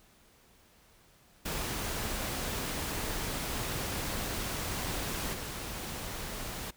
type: noise with level steps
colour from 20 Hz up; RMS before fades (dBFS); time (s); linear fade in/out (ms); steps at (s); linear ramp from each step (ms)
pink; -35 / -39; 1.45-6.71; 10; 5.33; 10
effects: pink hiss -62 dBFS RMS until 6.76 s